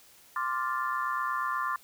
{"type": "chord", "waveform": "sine", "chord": "D minor seventh", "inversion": "third", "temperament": "equal", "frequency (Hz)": [1046.5, 1174.7, 1396.9, 1760], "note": ["C6", "D6", "F6", "A6"], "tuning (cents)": [0, 0, 0, 0], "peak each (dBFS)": [-32, -32, -36, -37], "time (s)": [0.36, 1.76], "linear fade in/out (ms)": 2, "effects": ["white hiss -57 dBFS RMS until 1.83 s"]}